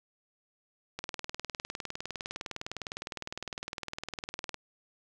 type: click train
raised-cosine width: 0.2 ms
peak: -19 dBFS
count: 71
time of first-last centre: 0.99-4.543 s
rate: 19.7 Hz
effects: none